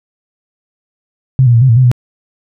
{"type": "tone with pitch steps", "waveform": "sine", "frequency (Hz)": [131.2, 120.1, 115.4, 131.8, 114, 128.8, 122.6], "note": ["C3", "B2", "A#2", "C3", "A#2", "C3", "B2"], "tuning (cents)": [5, -48, -17, 13, -38, -27, -12], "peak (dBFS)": -4, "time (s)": [1.39, 1.915], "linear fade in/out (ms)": 0, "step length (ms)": 75, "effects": []}